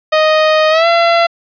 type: tone with pitch glide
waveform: sawtooth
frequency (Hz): 622.3 to 678.6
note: D#5 to F5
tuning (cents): 0 to -50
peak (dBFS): -4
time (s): 0.12-1.27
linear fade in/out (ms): 10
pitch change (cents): +150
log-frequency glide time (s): 0.7-0.87
effects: resampled to 11025 Hz + 7-bit